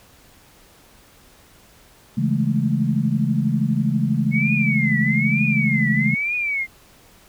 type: chord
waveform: sine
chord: A major seventh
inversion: first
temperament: equal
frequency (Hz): 138.59 / 164.81 / 207.7 / 220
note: C#3 / E3 / G#3 / A3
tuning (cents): 0 / 0 / 0 / 0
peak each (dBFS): -22 / -24 / -23 / -22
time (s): 2.17-6.15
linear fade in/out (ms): 10
type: tone with vibrato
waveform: sine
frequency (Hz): 2183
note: C#7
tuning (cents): -27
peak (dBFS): -20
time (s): 4.31-6.67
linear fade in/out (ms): 50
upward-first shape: triangle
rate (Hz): 1.1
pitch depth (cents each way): 220
effects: pink hiss -51 dBFS RMS until 7.28 s